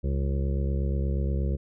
harmonic tone, 68.4 Hz, C#2, 23 cents flat, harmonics 1 / 2 / 3 / 5 / 6 / 7 / 8, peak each -25 / -31 / -35 / -39 / -41 / -42 / -43 dBFS, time 0.03-1.57 s, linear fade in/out 20 ms, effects none

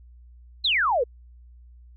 sine exponential sweep, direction down, 4238 to 443.1 Hz, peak -19 dBFS, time 0.64-1.04 s, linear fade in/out 10 ms, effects added 60 Hz sine -46 dBFS peak until 1.96 s

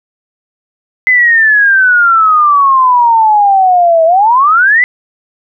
sine exponential two-way sweep, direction down then up, 2045 to 641 to 2045 Hz, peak -4 dBFS, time 1.07-4.84 s, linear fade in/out 0 ms, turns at 4.05 s, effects none

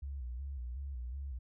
sine tone with vibrato, 64.9 Hz, C2, 13 cents flat, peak -38 dBFS, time 0.02-1.39 s, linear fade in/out 10 ms, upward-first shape square, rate 2.7 Hz, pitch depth 110 cents each way, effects none

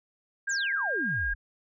sine tone with pitch glide, 1607 to 1623.8 Hz, G6 to G#6, +43 to -39 cents, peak -27 dBFS, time 0.47-1.34 s, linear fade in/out 10 ms, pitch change +18 cents, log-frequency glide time 0.91-1.19 s
sine exponential sweep, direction down, 7902 to 37.13 Hz, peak -32 dBFS, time 0.49-1.35 s, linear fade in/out 10 ms
effects none

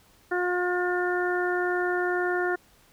harmonic tone, 357.8 Hz, F4, 42 cents sharp, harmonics 1 / 2 / 3 / 4 / 5, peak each -26 / -31 / -38 / -30 / -33 dBFS, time 0.31-2.56 s, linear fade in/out 10 ms, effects pink hiss -59 dBFS RMS until 2.92 s

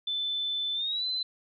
sine tone with pitch glide, 3520 to 4043 Hz, A7 to B7, 0 to +40 cents, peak -28 dBFS, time 0.07-1.23 s, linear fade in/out 5 ms, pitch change +240 cents, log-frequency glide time 0.74-1.06 s, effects none

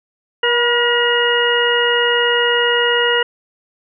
harmonic tone with a mistuned harmonic, 477.7 Hz, A#4, 42 cents sharp, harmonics 1 / 2 / 3 / 4 / 6, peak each -17 / -22 / -20 / -19 / -18 dBFS, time 0.43-3.23 s, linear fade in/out 5 ms, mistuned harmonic 2, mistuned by +26 cents, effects none

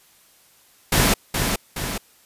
pink noise with echo, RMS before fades -17 dBFS, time 0.92-1.14 s, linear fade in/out 5 ms, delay 420 ms, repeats 2, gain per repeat -5 dB, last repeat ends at 1.98 s, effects white hiss -55 dBFS RMS until 2.25 s + resampled to 32000 Hz

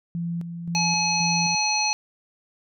sine tone with tremolo, 170 Hz, F3, 46 cents flat, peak -25 dBFS, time 0.15-1.55 s, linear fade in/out 0 ms, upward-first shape square, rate 1.9 Hz, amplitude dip 50%
harmonic tone, 849 Hz, G#5, 38 cents sharp, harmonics 1 / 3 / 5 / 7, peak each -26 / -26 / -26 / -26 dBFS, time 0.75-1.93 s, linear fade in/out 0 ms
effects none

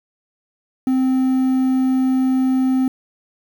triangle tone with quantisation, 259.9 Hz, C4, 11 cents flat, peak -12 dBFS, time 0.87-2.88 s, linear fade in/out 2 ms, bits 7, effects none

